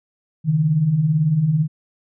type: beating tone pair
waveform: sine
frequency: 138.59 / 156.59 Hz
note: C#3 / D#3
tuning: 0 / +11 cents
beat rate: 18 Hz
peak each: -23 / -15 dBFS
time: 0.44-1.68 s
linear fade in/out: 50 ms
effects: none